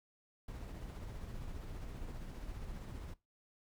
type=noise with tremolo; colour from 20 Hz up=brown; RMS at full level=-44 dBFS; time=0.48-3.14 s; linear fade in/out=5 ms; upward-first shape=sine; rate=15 Hz; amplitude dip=30%; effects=noise-tail reverb RT60 0.2 s tail -18 dB re dry